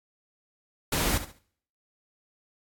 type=noise with echo; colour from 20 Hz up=pink; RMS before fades=-26 dBFS; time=0.92-1.18 s; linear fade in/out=5 ms; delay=70 ms; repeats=3; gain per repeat=-12 dB; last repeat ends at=1.39 s; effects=noise-tail reverb RT60 0.6 s tail -23 dB re dry + AAC 64 kbps